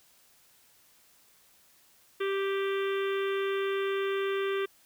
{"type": "harmonic tone", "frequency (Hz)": 392, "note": "G4", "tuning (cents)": 0, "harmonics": [1, 3, 4, 5, 6, 7, 8, 9], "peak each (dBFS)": [-28, -38, -40, -42, -44, -45, -46, -47], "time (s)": [2.2, 4.66], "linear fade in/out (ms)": 10, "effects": ["white hiss -62 dBFS RMS until 4.85 s"]}